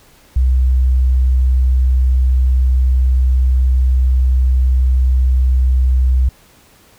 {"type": "tone", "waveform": "sine", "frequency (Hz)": 63.8, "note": "C2", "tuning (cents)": -43, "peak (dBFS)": -9, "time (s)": [0.36, 6.29], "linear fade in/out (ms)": 5, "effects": ["pink hiss -48 dBFS RMS until 6.98 s"]}